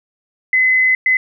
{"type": "tone bursts at uneven times", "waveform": "sine", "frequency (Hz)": 2032, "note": "B6", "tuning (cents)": 49, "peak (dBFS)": -10, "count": 2, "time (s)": [[0.53, 0.95], [1.06, 1.17]], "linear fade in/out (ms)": 2, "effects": []}